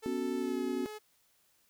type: tone with pitch glide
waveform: sawtooth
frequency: 440 to 425.7 Hz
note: A4 to G#4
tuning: 0 to +43 cents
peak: -38 dBFS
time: 0.02-0.99 s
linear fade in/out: 20 ms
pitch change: -57 cents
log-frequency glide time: 0.38-0.6 s
type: chord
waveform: sine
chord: B suspended second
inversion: none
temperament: just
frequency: 246.9 / 277.8 / 370.4 Hz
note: B3 / C#4 / F#4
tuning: 0 / +4 / +2 cents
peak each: -36 / -36 / -35 dBFS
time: 0.06-0.86 s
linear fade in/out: 0 ms
effects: white hiss -70 dBFS RMS until 1.69 s